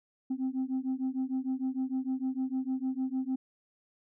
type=beating tone pair; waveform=sine; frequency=258 / 264.6 Hz; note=C4 / C4; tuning=-24 / +20 cents; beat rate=6.6 Hz; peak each=-31 dBFS; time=0.3-3.36 s; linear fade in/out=10 ms; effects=tanh soft clip ceiling -26 dBFS